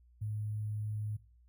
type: tone with sample-and-hold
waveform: sine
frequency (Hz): 106.3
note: G#2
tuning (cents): +41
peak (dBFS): -34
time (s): 0.21-1.17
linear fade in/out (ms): 10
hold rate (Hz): 11025
effects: noise-tail reverb RT60 0.4 s tail -21 dB re dry + added 60 Hz sine -60 dBFS peak until 1.48 s